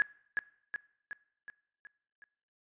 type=tone with echo; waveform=sine; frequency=1679 Hz; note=G#6; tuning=18 cents sharp; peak=-22 dBFS; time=0-0.02 s; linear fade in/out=0 ms; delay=370 ms; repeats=6; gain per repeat=-5 dB; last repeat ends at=2.24 s; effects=noise-tail reverb RT60 0.7 s tail -21 dB re dry + resampled to 8000 Hz